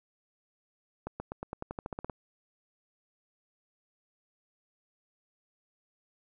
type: accelerating click train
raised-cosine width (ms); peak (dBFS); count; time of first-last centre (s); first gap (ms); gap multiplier
1; -22; 13; 1.07-2.098; 130; 0.92
effects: none